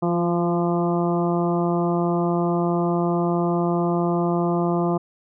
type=harmonic tone with a mistuned harmonic; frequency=172.3 Hz; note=F3; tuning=23 cents flat; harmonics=1 / 2 / 3 / 4 / 5 / 6 / 7; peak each=-22 / -23 / -31 / -27 / -33 / -32 / -34 dBFS; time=0.02-4.98 s; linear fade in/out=10 ms; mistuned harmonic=2; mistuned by=+15 cents; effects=none